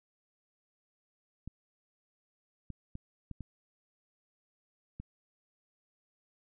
clicks, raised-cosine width 5 ms, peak -29 dBFS, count 6, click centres 1.476 / 2.703 / 2.954 / 3.313 / 3.407 / 5 s, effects none

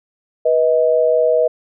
sine tone pair together, 487.7 / 632.1 Hz, B4 / D#5, -22 / +27 cents, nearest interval major third, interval 449 cents, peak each -14 dBFS, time 0.45-1.48 s, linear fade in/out 10 ms, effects none

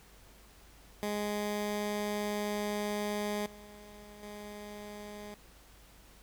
15% pulse tone with level steps, 207.7 Hz, G#3, in tune, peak -26 / -44 / -37 dBFS, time 1.03-5.34 s, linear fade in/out 0 ms, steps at 3.46 / 4.23 s, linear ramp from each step 2 ms, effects added 50 Hz sine -59 dBFS peak until 6.22 s + pink hiss -59 dBFS RMS until 6.22 s

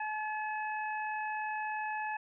harmonic tone, 857 Hz, A5, 46 cents flat, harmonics 1 / 2 / 3, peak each -35 / -39 / -44 dBFS, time 0-2.17 s, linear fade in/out 5 ms, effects none

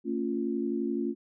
sine chord, A augmented, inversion none, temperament equal with one note detuned, 225.8 / 277.2 / 349.2 Hz, A3 / C#4 / E#4, +45 / 0 / 0 cents, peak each -32 dBFS, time 0.04-1.15 s, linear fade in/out 50 ms, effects none

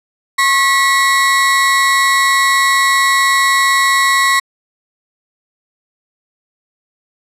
35% pulse tone pair together, 1088 / 1940.3 Hz, C#6 / B6, -33 / -31 cents, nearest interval minor seventh, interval 1002 cents, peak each -11 dBFS, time 0.38-4.4 s, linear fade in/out 10 ms, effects low-pass 12000 Hz 12 dB/octave

